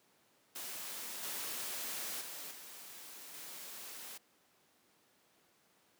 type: noise with level steps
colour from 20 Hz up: white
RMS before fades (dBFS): -44 / -41 / -46 / -51 / -48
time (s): 0.55-4.18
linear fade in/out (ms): 10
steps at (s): 1.23 / 2.21 / 2.51 / 3.34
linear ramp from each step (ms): 2
effects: pink hiss -70 dBFS RMS until 5.99 s + high-pass 200 Hz 12 dB/octave